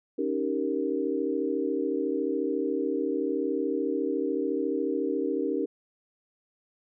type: chord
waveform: sine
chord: Eb dominant seventh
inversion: third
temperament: equal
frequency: 277.2 / 311.1 / 392 / 466.2 Hz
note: Db4 / Eb4 / G4 / Bb4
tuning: 0 / 0 / 0 / 0 cents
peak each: -31 dBFS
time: 0.18-5.66 s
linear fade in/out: 10 ms
effects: none